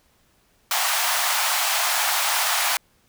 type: high-pass noise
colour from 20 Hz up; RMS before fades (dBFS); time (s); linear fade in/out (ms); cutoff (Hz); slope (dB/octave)
pink; -22; 0.71-2.77; 2; 690; 48
effects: pink hiss -62 dBFS RMS until 3.08 s